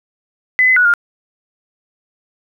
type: tone with pitch steps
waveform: sine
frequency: 2013 / 2030 / 1468 / 1410 Hz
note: B6 / B6 / F#6 / F6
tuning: +33 / +47 / -14 / +16 cents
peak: -8 dBFS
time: 0.59-0.938 s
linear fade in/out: 0 ms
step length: 87 ms
effects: 8-bit